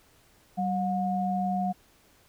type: tone pair together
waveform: sine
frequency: 191.1 / 721.5 Hz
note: G3 / F#5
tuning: -44 / -44 cents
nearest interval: octave + major seventh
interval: 2300 cents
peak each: -28 dBFS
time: 0.57-1.73 s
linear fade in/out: 20 ms
effects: pink hiss -61 dBFS RMS until 2.28 s